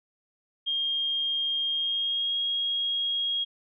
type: tone with pitch glide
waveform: sine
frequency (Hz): 3223 to 3277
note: G7 to G#7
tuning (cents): +47 to -24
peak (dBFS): -25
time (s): 0.66-3.45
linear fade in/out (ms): 20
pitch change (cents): +29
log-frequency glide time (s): 1.67-2.38
effects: none